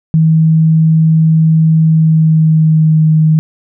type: tone with pitch glide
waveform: sine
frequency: 159.9 to 156.88 Hz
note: D#3 to D#3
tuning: +48 to +15 cents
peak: -5 dBFS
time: 0.14-3.39 s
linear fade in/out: 0 ms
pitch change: -33 cents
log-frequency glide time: 1.83-3 s
effects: none